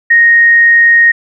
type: tone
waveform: sine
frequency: 1864.7 Hz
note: A#6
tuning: in tune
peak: -3 dBFS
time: 0.1-1.12 s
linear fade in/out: 10 ms
effects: none